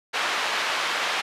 pink band-pass noise, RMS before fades -26 dBFS, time 0.13-1.22 s, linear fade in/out 20 ms, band 900 to 3600 Hz, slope 12 dB/octave, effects resampled to 32000 Hz

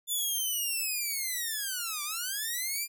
5% pulse linear two-way sweep, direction down then up, 3527 to 1153 to 2423 Hz, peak -21 dBFS, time 0.07-2.88 s, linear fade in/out 50 ms, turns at 2.03 s, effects none

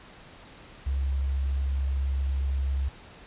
sine tone with quantisation, 67.9 Hz, C#2, 35 cents flat, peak -24 dBFS, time 0.86-2.89 s, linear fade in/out 10 ms, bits 9, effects pink hiss -49 dBFS RMS until 3.26 s + resampled to 8000 Hz

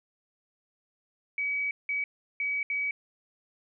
sine tone bursts at uneven times, 2274 Hz, C#7, 44 cents sharp, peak -27 dBFS, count 4, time 1.38-1.71 / 1.89-2.04 / 2.4-2.63 / 2.7-2.91 s, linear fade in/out 2 ms, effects none

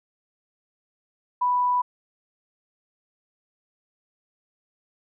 sine tone, 987.8 Hz, B5, in tune, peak -19 dBFS, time 1.41-1.82 s, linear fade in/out 10 ms, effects none

